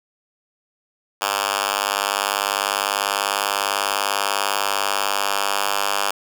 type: tone with high-pass filter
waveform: 5% pulse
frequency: 100.1 Hz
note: G2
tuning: 37 cents sharp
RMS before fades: -22 dBFS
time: 1.21-6.11 s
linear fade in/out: 5 ms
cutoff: 930 Hz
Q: 0.67
effects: none